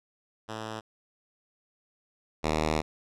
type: tone pair in turn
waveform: 5% pulse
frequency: 110 / 77.78 Hz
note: A2 / D#2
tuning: 0 / 0 cents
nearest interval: tritone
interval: 600 cents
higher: first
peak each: -24 / -14 dBFS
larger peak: second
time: 0.48-0.81 / 2.43-2.82 s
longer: second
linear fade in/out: 20 ms
effects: low-pass 7000 Hz 12 dB/octave